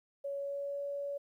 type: tone with pitch glide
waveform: sine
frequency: 560 to 566.2 Hz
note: C#5 to C#5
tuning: +18 to +37 cents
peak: -35 dBFS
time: 0.24-1.18 s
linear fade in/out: 10 ms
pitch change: +19 cents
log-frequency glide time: 0.39-0.81 s
effects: 12-bit